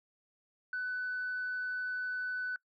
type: tone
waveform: sine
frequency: 1498 Hz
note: F#6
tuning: 21 cents sharp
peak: -32 dBFS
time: 0.73-2.56 s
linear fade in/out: 2 ms
effects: noise-tail reverb RT60 0.1 s tail -24 dB re dry + tanh soft clip ceiling -30 dBFS